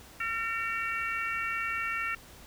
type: harmonic tone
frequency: 455.1 Hz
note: A#4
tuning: 42 cents flat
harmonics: 3 / 4 / 5 / 6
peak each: -34 / -35 / -36 / -37 dBFS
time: 0.2-2.15 s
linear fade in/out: 5 ms
effects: added 60 Hz sine -57 dBFS peak until 2.46 s + pink hiss -52 dBFS RMS until 2.46 s